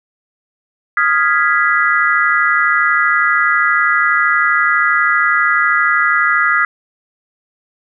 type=chord; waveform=sine; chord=F half-diminished seventh; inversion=third; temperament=equal; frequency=1244.5 / 1396.9 / 1661.2 / 1975.5 Hz; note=Eb6 / F6 / Ab6 / Cb7; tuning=0 / 0 / 0 / 0 cents; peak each=-16 dBFS; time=0.97-6.65 s; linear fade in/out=2 ms; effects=none